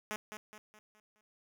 5% pulse tone with echo, 212.8 Hz, G#3, 42 cents sharp, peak -25 dBFS, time 0.11-0.16 s, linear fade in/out 0 ms, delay 210 ms, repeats 5, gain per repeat -7 dB, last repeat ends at 1.21 s, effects none

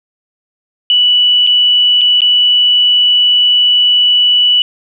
sine tone with dropouts, 2957 Hz, F#7, 2 cents flat, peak -6 dBFS, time 0.9-4.62 s, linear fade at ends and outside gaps 1 ms, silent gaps 1.466-1.472 / 2.011-2.015 / 2.206-2.218 s, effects none

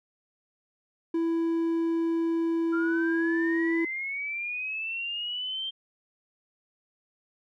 triangle tone, 331.3 Hz, E4, 9 cents sharp, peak -22 dBFS, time 1.14-3.85 s, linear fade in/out 5 ms
sine linear sweep, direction up, 1367 to 3168 Hz, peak -30 dBFS, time 2.72-5.71 s, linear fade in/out 20 ms
effects none

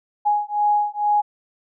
sine beating tone pair, 830.6 / 832.8 Hz, G#5 / G#5, 0 / +5 cents, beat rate 2.2 Hz, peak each -20 dBFS, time 0.25-1.22 s, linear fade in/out 20 ms, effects none

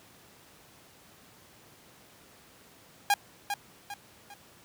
sawtooth tone with echo, 813 Hz, G#5, 37 cents flat, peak -17 dBFS, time 3.1-3.14 s, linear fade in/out 2 ms, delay 400 ms, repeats 3, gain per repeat -8 dB, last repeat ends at 4.34 s, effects pink hiss -56 dBFS RMS until 4.64 s + high-pass 100 Hz 12 dB/octave

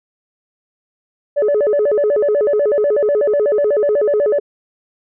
sine tone with vibrato, 493.9 Hz, B4, in tune, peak -10 dBFS, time 1.36-4.4 s, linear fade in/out 20 ms, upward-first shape square, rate 8.1 Hz, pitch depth 270 cents each way, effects tanh soft clip ceiling -9 dBFS

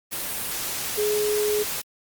sine tone in noise, 420 Hz, G#4, 19 cents sharp, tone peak -21 dBFS, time 0.97-1.64 s, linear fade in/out 20 ms, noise white, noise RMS -29 dBFS, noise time 0.11-1.82 s, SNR +5 dB, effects Opus 32 kbps

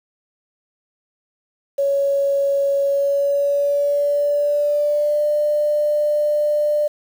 sine tone with pitch glide, 558 to 594.6 Hz, C#5 to D5, +11 to +21 cents, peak -15 dBFS, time 1.78-6.88 s, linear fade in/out 10 ms, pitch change +110 cents, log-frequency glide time 2.83-5.26 s, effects 7-bit

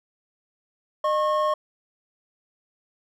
triangle tone pair together, 610 / 1086.9 Hz, D#5 / C#6, -34 / -34 cents, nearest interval minor seventh, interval 1000 cents, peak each -21 dBFS, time 1.04-1.54 s, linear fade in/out 5 ms, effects none

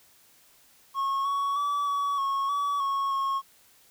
triangle tone with pitch steps, 1092 / 1118 / 1149 / 1134 / 1097 / 1140 / 1100 / 1089 Hz, C#6 / C#6 / D6 / C#6 / C#6 / C#6 / C#6 / C#6, -26 / +14 / -38 / +39 / -18 / +48 / -14 / -31 cents, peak -23 dBFS, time 0.94-3.42 s, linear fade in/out 50 ms, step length 310 ms, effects white hiss -59 dBFS RMS until 3.9 s

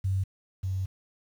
sine tone pair in turn, 95.6 / 94.67 Hz, G2 / F#2, -43 / +40 cents, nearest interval unison, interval 17 cents, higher first, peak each -24 / -27 dBFS, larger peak first, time 0.04-0.24 / 0.63-0.86 s, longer second, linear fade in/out 10 ms, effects 9-bit

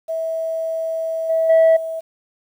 sine tone with level steps, 650 Hz, E5, 24 cents flat, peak -20 / -14 / -7 / -23 dBFS, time 0.08-2.01 s, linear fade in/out 20 ms, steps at 1.29 / 1.49 / 1.76 s, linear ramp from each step 10 ms, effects tanh soft clip ceiling -8 dBFS + 8-bit

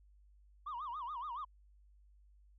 sine tone with vibrato, 1078 Hz, C#6, 49 cents flat, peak -38 dBFS, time 0.66-1.45 s, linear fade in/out 10 ms, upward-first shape sine, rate 7.1 Hz, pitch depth 250 cents each way, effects tanh soft clip ceiling -37 dBFS + added 50 Hz sine -61 dBFS peak until 2.58 s

